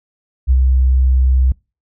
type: tone with ADSR envelope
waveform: sine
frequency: 64.5 Hz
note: C2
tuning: 24 cents flat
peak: -7 dBFS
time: 0.47-1.52 s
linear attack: 35 ms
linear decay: 49 ms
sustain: -2 dB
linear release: 3 ms
effects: noise-tail reverb RT60 0.3 s tail -26 dB re dry